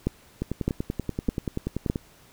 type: two click trains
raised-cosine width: 3 ms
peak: -10 / -14 dBFS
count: 4 / 17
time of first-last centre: 0.07-1.899 / 0.42-1.958 s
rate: 1.64 / 10.4 Hz
effects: pink hiss -55 dBFS RMS until 2.32 s